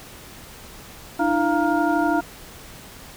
sine tone cluster, 300.7 / 332.9 / 692 / 933 / 1411 Hz, D4 / E4 / F5 / A#5 / F6, +41 / +17 / -16 / +1 / +17 cents, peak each -22 / -24 / -23 / -26 / -27 dBFS, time 1.19-2.21 s, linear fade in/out 10 ms, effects pink hiss -42 dBFS RMS until 3.16 s

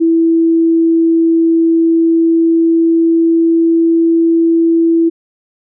sine tone with pitch glide, 329.6 to 331.5 Hz, E4 to E4, 0 to +10 cents, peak -7 dBFS, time 0-5.1 s, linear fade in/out 20 ms, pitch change +10 cents, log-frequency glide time 1.69-4.15 s, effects none

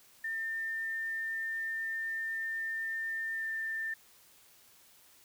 sine tone with pitch glide, 1802 to 1790.6 Hz, A6 to A6, +41 to +30 cents, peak -33 dBFS, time 0.24-3.94 s, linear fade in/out 5 ms, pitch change -11 cents, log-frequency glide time 3.37-3.43 s, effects white hiss -61 dBFS RMS until 5.24 s

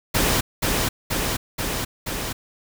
pink noise with echo, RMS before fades -20 dBFS, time 0.14-0.41 s, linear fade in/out 10 ms, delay 480 ms, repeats 4, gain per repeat -2 dB, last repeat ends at 2.33 s, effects none

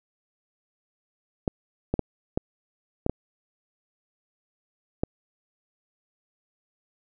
clicks, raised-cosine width 2 ms, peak -10 dBFS, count 7, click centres 1.478 / 1.94 / 1.993 / 2.375 / 3.064 / 3.096 / 5.035 s, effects none

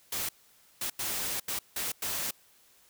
white noise bursts at uneven times, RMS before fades -33 dBFS, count 6, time 0.12-0.29 / 0.81-0.9 / 0.99-1.4 / 1.48-1.59 / 1.76-1.92 / 2.02-2.31 s, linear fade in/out 5 ms, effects white hiss -62 dBFS RMS until 2.89 s

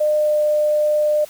sine tone with pitch glide, 605 to 601.5 Hz, D#5 to D5, -49 to +41 cents, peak -14 dBFS, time 0-1.25 s, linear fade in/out 10 ms, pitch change -10 cents, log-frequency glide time 0.17-0.39 s, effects white hiss -43 dBFS RMS until 1.29 s

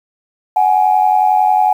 sine tone pair together, 746 / 837 Hz, F#5 / G#5, +14 / +13 cents, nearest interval major second, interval 199 cents, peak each -11 dBFS, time 0.56-1.73 s, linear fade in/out 5 ms, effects tanh soft clip ceiling -1 dBFS + 7-bit

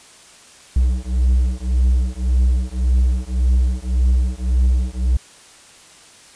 triangle beating tone pair, 61.74 / 63.54 Hz, B1 / B1, 0 / +50 cents, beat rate 1.8 Hz, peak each -15 dBFS, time 0.76-5.17 s, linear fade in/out 5 ms, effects white hiss -45 dBFS RMS until 6.35 s + resampled to 22050 Hz

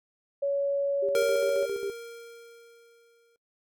sine tone, 561 Hz, C#5, 21 cents sharp, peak -24 dBFS, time 0.42-1.66 s, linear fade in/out 10 ms
sine tone with tremolo, 399 Hz, G4, 31 cents sharp, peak -29 dBFS, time 1.02-1.91 s, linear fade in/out 10 ms, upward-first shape square, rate 7.4 Hz, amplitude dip 60%
square tone with exponential decay, 466.2 Hz, A#4, in tune, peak -24 dBFS, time 1.15-3.36 s, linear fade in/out 1 ms, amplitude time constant 480 ms
effects noise-tail reverb RT60 0.1 s tail -20 dB re dry

